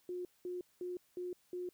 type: tone bursts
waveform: sine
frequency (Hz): 359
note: F4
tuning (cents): +48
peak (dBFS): -38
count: 5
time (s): 0.09-1.69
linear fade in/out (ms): 2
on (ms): 160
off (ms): 200
effects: white hiss -72 dBFS RMS until 1.73 s